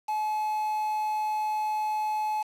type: tone with quantisation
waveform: triangle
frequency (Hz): 856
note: A5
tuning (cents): -48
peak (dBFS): -24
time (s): 0.08-2.43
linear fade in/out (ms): 10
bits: 7
effects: low-pass 10000 Hz 12 dB/octave